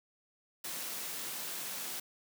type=high-pass noise; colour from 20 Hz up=white; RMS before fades=-40 dBFS; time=0.64-2 s; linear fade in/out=5 ms; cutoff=140 Hz; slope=96 dB/octave; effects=none